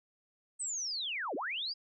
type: linear two-way sweep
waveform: sine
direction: down then up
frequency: 8372 to 238.1 to 5010 Hz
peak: -34 dBFS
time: 0.59-1.74 s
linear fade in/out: 20 ms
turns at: 1.35 s
effects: none

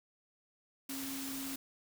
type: tone in noise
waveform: sine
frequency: 270 Hz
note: C#4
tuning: 45 cents flat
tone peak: -41 dBFS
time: 0.89-1.56 s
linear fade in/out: 5 ms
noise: white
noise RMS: -43 dBFS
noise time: 0.89-1.56 s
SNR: -1 dB
effects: none

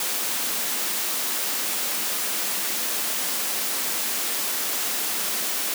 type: high-pass noise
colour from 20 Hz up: white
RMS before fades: -26 dBFS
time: 0-5.74 s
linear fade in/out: 2 ms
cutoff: 180 Hz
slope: 96 dB/octave
effects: none

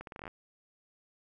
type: accelerating click train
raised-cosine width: 0.5 ms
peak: -28 dBFS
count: 10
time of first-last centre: 0.01-0.278 s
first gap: 62 ms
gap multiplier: 0.8
effects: none

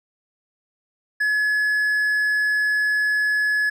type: tone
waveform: triangle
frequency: 1700 Hz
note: G#6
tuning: 40 cents sharp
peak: -16 dBFS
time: 1.2-3.7 s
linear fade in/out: 10 ms
effects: none

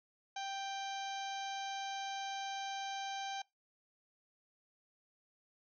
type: harmonic tone with a mistuned harmonic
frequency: 784 Hz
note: G5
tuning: in tune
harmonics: 1 / 2 / 3 / 4 / 5 / 6 / 7 / 8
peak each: -40 / -49 / -51 / -49 / -51 / -58 / -59 / -53 dBFS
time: 0.36-3.42 s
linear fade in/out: 5 ms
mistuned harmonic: 3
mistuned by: +18 cents
effects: noise-tail reverb RT60 0.2 s tail -22 dB re dry

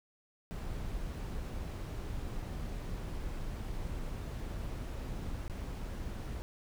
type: noise with dropouts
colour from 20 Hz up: brown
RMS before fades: -39 dBFS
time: 0.51-6.42 s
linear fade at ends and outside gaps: 0 ms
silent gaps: 5.479-5.498 s
effects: none

